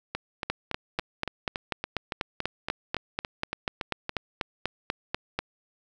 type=two click trains; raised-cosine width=0.3 ms; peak=-11 / -14 dBFS; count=21 / 15; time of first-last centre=0.5-5.39 / 0.15-4.094 s; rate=4.09 / 3.55 Hz; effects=none